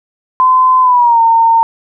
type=tone with pitch glide; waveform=sine; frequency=1025 to 913.2 Hz; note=C6 to A#5; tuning=-36 to -36 cents; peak=-5 dBFS; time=0.4-1.63 s; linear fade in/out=0 ms; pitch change=-200 cents; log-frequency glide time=0.81-1.21 s; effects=none